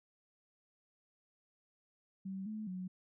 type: tone with pitch steps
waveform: sine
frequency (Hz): 191.9 / 215.5 / 184.2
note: G3 / A3 / F#3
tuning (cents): -37 / -36 / -7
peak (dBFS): -39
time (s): 2.25-2.88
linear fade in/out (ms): 10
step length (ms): 210
effects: none